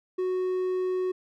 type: tone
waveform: triangle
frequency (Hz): 369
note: F#4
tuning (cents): -5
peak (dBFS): -23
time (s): 0.18-1.12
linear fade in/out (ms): 10
effects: none